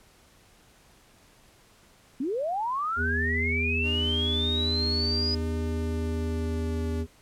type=linear sweep; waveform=sine; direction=up; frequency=239.8 to 4978 Hz; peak=-26 dBFS; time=2.2-5.35 s; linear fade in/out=5 ms
type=harmonic tone; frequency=81 Hz; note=E2; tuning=30 cents flat; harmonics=1 / 3 / 5; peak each=-28 / -33 / -35 dBFS; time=2.96-7.07 s; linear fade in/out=50 ms
type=tone with pitch glide; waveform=sawtooth; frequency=301.2 to 289.9 Hz; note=D4 to D4; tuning=+44 to -22 cents; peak=-35 dBFS; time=3.82-7.05 s; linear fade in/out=50 ms; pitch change=-66 cents; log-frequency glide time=5.55-6.84 s
effects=pink hiss -58 dBFS RMS until 7.21 s + low-pass 12000 Hz 12 dB/octave